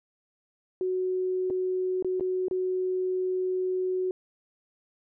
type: tone with dropouts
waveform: sine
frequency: 370 Hz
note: F#4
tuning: in tune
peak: -25 dBFS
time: 0.81-4.11 s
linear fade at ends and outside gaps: 1 ms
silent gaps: 1.501-1.506 / 2.025-2.046 / 2.198-2.208 / 2.483-2.511 s
effects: none